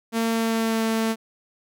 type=tone with pitch glide; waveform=sawtooth; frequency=227.4 to 223.6 Hz; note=A#3 to A3; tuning=-43 to +28 cents; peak=-17 dBFS; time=0.12-1.16 s; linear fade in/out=50 ms; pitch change=-29 cents; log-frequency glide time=0.29-0.85 s; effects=none